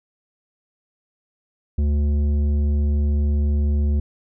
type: tone with tanh clipping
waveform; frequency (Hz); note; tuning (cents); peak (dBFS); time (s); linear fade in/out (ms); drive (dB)
sine; 73; D2; -10; -18; 1.78-4; 5; 10
effects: none